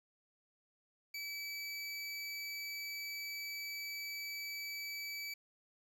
25% pulse tone, 2300 Hz, D7, 37 cents flat, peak -37 dBFS, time 1.14-5.34 s, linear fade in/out 5 ms, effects 11-bit

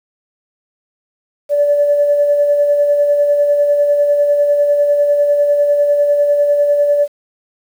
sine tone with tremolo, 580 Hz, D5, 22 cents flat, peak -7 dBFS, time 1.49-7.08 s, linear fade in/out 50 ms, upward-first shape sine, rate 10 Hz, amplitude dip 40%, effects tanh soft clip ceiling -3 dBFS + 7-bit

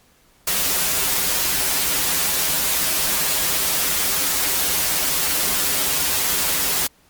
white noise with comb filter, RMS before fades -20 dBFS, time 0.47-6.87 s, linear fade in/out 5 ms, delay 8.8 ms, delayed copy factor -0.95, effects pink hiss -56 dBFS RMS until 7.09 s + MP3 96 kbps

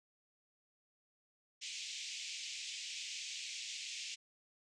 pink band-pass noise, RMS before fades -45 dBFS, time 1.61-4.16 s, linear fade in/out 20 ms, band 2300 to 7500 Hz, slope 48 dB/octave, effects none

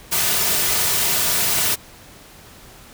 white noise with comb filter, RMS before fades -19 dBFS, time 0.11-1.76 s, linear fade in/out 20 ms, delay 3.7 ms, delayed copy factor -0.5, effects pink hiss -44 dBFS RMS until 2.93 s

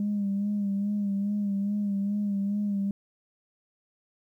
sine tone with vibrato, 202.3 Hz, G#3, 45 cents flat, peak -24 dBFS, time 0-2.91 s, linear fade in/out 2 ms, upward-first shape sine, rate 2.4 Hz, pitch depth 43 cents each way, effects tanh soft clip ceiling -21 dBFS + 11-bit

